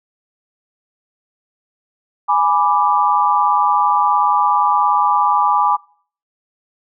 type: chord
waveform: sine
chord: G# diminished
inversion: none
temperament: equal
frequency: 830.6 / 987.8 / 1174.7 Hz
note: G#5 / B5 / D6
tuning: 0 / 0 / 0 cents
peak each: -16 dBFS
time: 2.28-5.77 s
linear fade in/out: 20 ms
effects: noise-tail reverb RT60 0.5 s tail -24 dB re dry